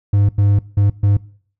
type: tone bursts at uneven times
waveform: triangle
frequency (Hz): 101.2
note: G#2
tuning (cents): -44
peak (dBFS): -8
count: 4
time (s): 0.13-0.29 / 0.38-0.59 / 0.77-0.9 / 1.03-1.17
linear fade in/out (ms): 5
effects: noise-tail reverb RT60 0.5 s tail -21 dB re dry